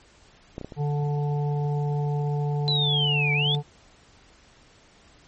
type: clicks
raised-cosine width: 2 ms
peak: -19 / -22 / -21 / -25 dBFS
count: 4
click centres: 0.581 / 0.613 / 0.646 / 0.722 s
type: harmonic tone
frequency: 146.1 Hz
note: D3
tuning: 9 cents flat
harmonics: 1 / 3 / 5 / 6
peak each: -23 / -33 / -37 / -39 dBFS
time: 0.76-3.63 s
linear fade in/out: 50 ms
type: linear two-way sweep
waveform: sine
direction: down then up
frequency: 4041 to 2265 to 3553 Hz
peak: -22 dBFS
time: 2.68-3.55 s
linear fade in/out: 0 ms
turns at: 3.33 s
effects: pink hiss -55 dBFS RMS until 5.27 s + MP3 32 kbps